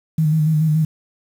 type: tone with vibrato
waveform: sine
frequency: 155.56 Hz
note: D#3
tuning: in tune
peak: -13 dBFS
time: 0.18-0.85 s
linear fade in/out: 5 ms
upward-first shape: square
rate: 7 Hz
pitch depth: 36 cents each way
effects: 7-bit